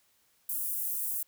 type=high-pass noise; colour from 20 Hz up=pink; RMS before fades=-33 dBFS; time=0.49-1.23 s; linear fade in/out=5 ms; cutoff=11000 Hz; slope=24 dB/octave; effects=white hiss -69 dBFS RMS until 1.27 s